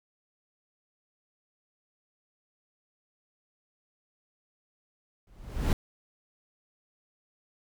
brown noise with exponential growth, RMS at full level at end -20 dBFS, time 5.27-5.73 s, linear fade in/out 2 ms, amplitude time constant 100 ms, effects none

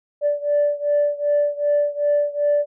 sine beating tone pair, 583 / 585.6 Hz, D5 / D5, -13 / -5 cents, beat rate 2.6 Hz, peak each -18 / -20 dBFS, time 0.21-2.66 s, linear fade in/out 50 ms, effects tanh soft clip ceiling -11 dBFS

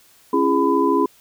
sine tone cluster, 274.3 / 338.6 / 411.8 / 1003 Hz, C#4 / E4 / G#4 / B5, -18 / +46 / -15 / +26 cents, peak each -20 dBFS, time 0.33-1.06 s, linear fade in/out 5 ms, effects white hiss -53 dBFS RMS until 1.2 s

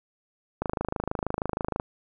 click train, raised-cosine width 1 ms, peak -13 dBFS, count 32, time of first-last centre 0.62-1.799 s, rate 26.3 Hz, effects none

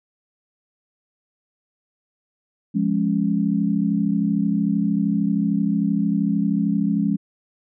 sine chord, Db major, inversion first, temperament equal, 174.61 / 207.7 / 277.2 Hz, F3 / Ab3 / Db4, 0 / 0 / 0 cents, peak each -23 / -20 / -24 dBFS, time 2.74-7.17 s, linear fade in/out 20 ms, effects none

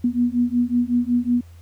sine beating tone pair, 240.1 / 245.5 Hz, B3 / B3, -49 / -10 cents, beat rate 5.4 Hz, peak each -20 dBFS, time 0.04-1.41 s, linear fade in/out 5 ms, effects added 85 Hz sine -41 dBFS peak until 1.61 s + pink hiss -57 dBFS RMS until 1.61 s

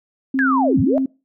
sine tone, 265.7 Hz, C4, 27 cents sharp, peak -16 dBFS, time 0.34-1.06 s, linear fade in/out 5 ms
sine linear two-way sweep, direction down then up, 1718 to 82.41 to 661 Hz, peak -16 dBFS, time 0.39-0.98 s, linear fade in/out 0 ms, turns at 0.8 s
effects noise-tail reverb RT60 0.3 s tail -24 dB re dry

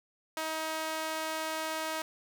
sawtooth tone with high-pass filter, 316.8 Hz, D#4, 31 cents sharp, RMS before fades -35 dBFS, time 0.37-2.02 s, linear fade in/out 2 ms, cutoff 730 Hz, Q 0.92, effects none

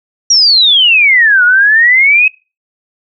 sine exponential two-way sweep, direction down then up, 5770 to 1424 to 2574 Hz, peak -4 dBFS, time 0.3-2.28 s, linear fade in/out 5 ms, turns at 1.44 s, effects noise-tail reverb RT60 0.3 s tail -24 dB re dry

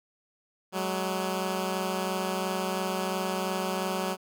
10% pulse tone pair together, 187.1 / 210 Hz, F#3 / G#3, +20 / +19 cents, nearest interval major second, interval 199 cents, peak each -21 / -26 dBFS, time 0.72-4.17 s, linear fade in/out 50 ms, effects none

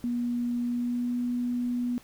sine tone with pitch glide, 240.8 to 244 Hz, B3 to B3, -44 to -21 cents, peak -26 dBFS, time 0.04-1.98 s, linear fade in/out 0 ms, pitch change +23 cents, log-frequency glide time 0.6-1.19 s, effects pink hiss -55 dBFS RMS until 2.03 s

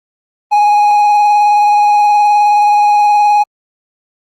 triangle tone with vibrato, 830.6 Hz, G#5, in tune, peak -4 dBFS, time 0.51-3.44 s, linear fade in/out 20 ms, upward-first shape sine, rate 19 Hz, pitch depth 18 cents each way, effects Opus 24 kbps

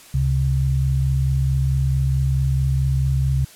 sine tone pair together, 69.44 / 134 Hz, C#2 / C3, +4 / +42 cents, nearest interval major seventh, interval 1138 cents, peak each -20 / -18 dBFS, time 0.14-3.45 s, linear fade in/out 5 ms, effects white hiss -45 dBFS RMS until 3.55 s + low-pass 12000 Hz 12 dB/octave

